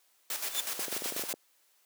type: noise with tremolo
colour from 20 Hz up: white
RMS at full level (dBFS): -34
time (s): 0.3-1.33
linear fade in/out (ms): 2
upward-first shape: square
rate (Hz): 8.1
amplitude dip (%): 55
type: tone with exponential growth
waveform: sawtooth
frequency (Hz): 3520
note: A7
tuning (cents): 0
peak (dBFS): -23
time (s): 0.47-0.6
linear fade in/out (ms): 1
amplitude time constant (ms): 27
type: clicks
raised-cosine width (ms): 2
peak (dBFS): -21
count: 11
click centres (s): 0.793 / 0.882 / 0.926 / 0.965 / 1.021 / 1.059 / 1.123 / 1.164 / 1.195 / 1.237 / 1.339
effects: white hiss -68 dBFS RMS until 1.85 s + high-pass 400 Hz 12 dB/octave